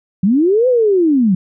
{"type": "linear two-way sweep", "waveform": "sine", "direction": "up then down", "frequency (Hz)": [174.61, 518, 174.61], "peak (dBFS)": -9, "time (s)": [0.23, 1.35], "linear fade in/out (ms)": 5, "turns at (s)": 0.68, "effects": []}